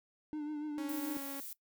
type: tone with vibrato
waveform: triangle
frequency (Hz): 300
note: D4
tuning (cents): +37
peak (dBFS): -34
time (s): 0.33-1.17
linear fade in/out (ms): 0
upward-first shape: triangle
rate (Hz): 6.9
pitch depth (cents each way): 45
type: tone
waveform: sawtooth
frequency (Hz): 277.2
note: C#4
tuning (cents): 0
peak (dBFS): -38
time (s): 0.78-1.4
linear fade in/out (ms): 0
type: noise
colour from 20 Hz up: violet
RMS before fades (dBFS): -45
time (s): 0.89-1.53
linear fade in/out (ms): 2
effects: noise-tail reverb RT60 0.1 s tail -19 dB re dry